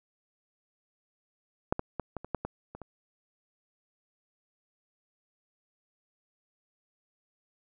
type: clicks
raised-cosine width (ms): 1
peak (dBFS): -11 / -17 / -18 / -21 / -27 / -15 / -19 / -28 / -28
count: 9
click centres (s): 1.725 / 1.794 / 1.997 / 2.167 / 2.246 / 2.347 / 2.45 / 2.75 / 2.817
effects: none